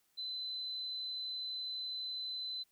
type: tone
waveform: sine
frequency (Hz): 4032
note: B7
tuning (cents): +35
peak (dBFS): -38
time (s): 0.17-2.64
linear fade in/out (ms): 20
effects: white hiss -75 dBFS RMS until 2.71 s